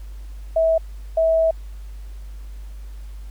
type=tone bursts at uneven times; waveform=sine; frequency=650 Hz; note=E5; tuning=24 cents flat; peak=-14 dBFS; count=2; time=0.56-0.78 / 1.17-1.51 s; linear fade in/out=5 ms; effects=added 50 Hz sine -32 dBFS peak until 3.3 s + pink hiss -54 dBFS RMS until 3.3 s